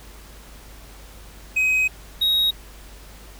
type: tone pair in turn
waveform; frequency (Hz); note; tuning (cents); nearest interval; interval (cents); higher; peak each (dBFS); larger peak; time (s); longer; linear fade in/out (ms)
triangle; 2527 / 3786; D#7 / A#7; +26 / +26; perfect fifth; 700; second; -15; neither; 1.56-1.88 / 2.21-2.51; first; 10
effects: added 50 Hz sine -42 dBFS peak until 3.39 s + pink hiss -46 dBFS RMS until 3.39 s